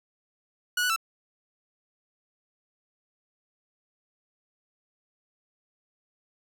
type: tone with pitch steps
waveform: sawtooth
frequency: 1461 / 1480 / 1328 Hz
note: F#6 / F#6 / E6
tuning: -22 / 0 / +12 cents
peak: -20 dBFS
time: 0.77-0.962 s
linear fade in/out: 5 ms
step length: 64 ms
effects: none